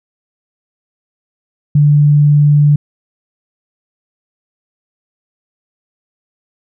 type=tone; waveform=sine; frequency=146.83 Hz; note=D3; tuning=in tune; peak=-5 dBFS; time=1.75-2.76 s; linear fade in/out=5 ms; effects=none